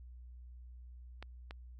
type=clicks; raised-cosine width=0.3 ms; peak=-30 dBFS; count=2; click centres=1.226 / 1.509 s; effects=added 61 Hz sine -49 dBFS peak until 1.79 s